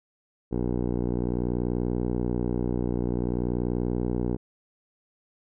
10% pulse tone with low-pass filter, 60.5 Hz, B1, 35 cents flat, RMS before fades -27 dBFS, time 0.51-4.37 s, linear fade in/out 20 ms, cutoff 480 Hz, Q 1.6, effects none

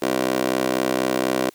15% pulse tone with high-pass filter, 64.1 Hz, C2, 35 cents flat, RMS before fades -22 dBFS, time 0.02-1.5 s, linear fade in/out 5 ms, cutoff 390 Hz, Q 3.2, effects white hiss -54 dBFS RMS until 1.54 s

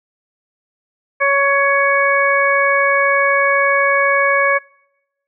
harmonic tone, 558 Hz, C#5, 11 cents sharp, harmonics 1 / 2 / 3 / 4, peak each -17 / -17 / -17 / -17 dBFS, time 1.2-4.59 s, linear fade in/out 20 ms, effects noise-tail reverb RT60 0.9 s tail -25 dB re dry

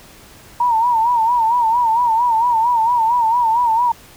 sine tone with vibrato, 932.3 Hz, A#5, in tune, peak -12 dBFS, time 0.6-3.92 s, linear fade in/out 5 ms, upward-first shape sine, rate 4.4 Hz, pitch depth 96 cents each way, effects pink hiss -43 dBFS RMS until 4.16 s

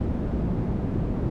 white low-pass noise, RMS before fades -26 dBFS, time 0-1.3 s, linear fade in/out 10 ms, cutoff 210 Hz, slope 12 dB/octave, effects none

